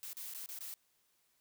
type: noise with dropouts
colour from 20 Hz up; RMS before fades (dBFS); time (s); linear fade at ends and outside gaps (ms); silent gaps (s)
blue; -45; 0.03-0.74; 0; 0.131-0.169 / 0.338-0.347 / 0.46-0.489 / 0.588-0.607
effects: white hiss -75 dBFS RMS until 1.4 s